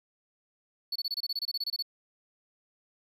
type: tone bursts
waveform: triangle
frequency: 4435 Hz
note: C#8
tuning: in tune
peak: -28 dBFS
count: 15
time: 0.92-1.825 s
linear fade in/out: 5 ms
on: 37 ms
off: 25 ms
effects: none